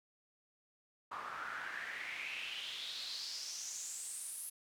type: noise with band-pass filter sweep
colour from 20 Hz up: pink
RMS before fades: -44 dBFS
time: 1.11-4.5 s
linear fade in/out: 10 ms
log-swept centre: 1100 to 11000 Hz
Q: 5.2
effects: none